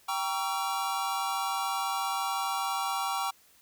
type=chord; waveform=square; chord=G diminished seventh; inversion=none; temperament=just; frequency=784 / 940.8 / 1128.9 / 1354.7 Hz; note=G5 / Bb5 / Db6 / Fb6; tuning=0 / +16 / +31 / +47 cents; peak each=-34 / -36 / -35 / -37 dBFS; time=0.08-3.31 s; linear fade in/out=10 ms; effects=white hiss -61 dBFS RMS until 3.61 s